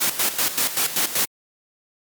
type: noise with tremolo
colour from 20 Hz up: white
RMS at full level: -20 dBFS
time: 0-1.26 s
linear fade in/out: 20 ms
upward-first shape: square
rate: 5.2 Hz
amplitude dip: 70%
effects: high-pass 150 Hz 12 dB/octave + Opus 48 kbps